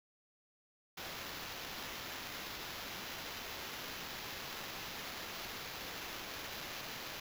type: noise with sample-and-hold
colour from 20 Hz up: white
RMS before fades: -45 dBFS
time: 0.97-7.2 s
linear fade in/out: 5 ms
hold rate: 8820 Hz
effects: none